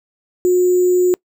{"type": "tone with sample-and-hold", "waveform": "sine", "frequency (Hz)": 361.2, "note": "F#4", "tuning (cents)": -42, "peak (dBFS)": -10, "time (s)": [0.45, 1.14], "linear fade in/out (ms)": 0, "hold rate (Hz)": 7350, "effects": ["noise-tail reverb RT60 0.1 s tail -26 dB re dry"]}